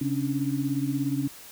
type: tone cluster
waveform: sine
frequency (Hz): 137.3 / 273.4 / 290.3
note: C#3 / C#4 / D4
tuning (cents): -16 / -24 / -20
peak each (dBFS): -30 / -28 / -29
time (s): 0.01-1.28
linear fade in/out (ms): 5
effects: white hiss -46 dBFS RMS until 1.51 s